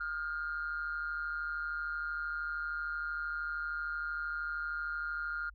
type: tone with amplitude modulation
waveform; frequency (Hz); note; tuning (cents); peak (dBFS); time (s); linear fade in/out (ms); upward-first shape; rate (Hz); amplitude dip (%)
sine; 1408; F6; +14; -30; 0-5.5; 10; sine; 153; 75
effects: tanh soft clip ceiling -28 dBFS + added 50 Hz sine -52 dBFS peak until 5.54 s